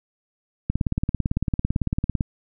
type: click train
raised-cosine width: 5 ms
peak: -9 dBFS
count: 28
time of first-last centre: 0.7-2.208 s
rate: 17.9 Hz
effects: none